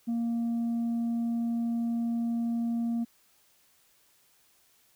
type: tone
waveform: sine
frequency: 233.1 Hz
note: A#3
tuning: in tune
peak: -24 dBFS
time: 0.07-3.05 s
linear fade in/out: 20 ms
effects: tanh soft clip ceiling -26 dBFS + white hiss -65 dBFS RMS until 4.95 s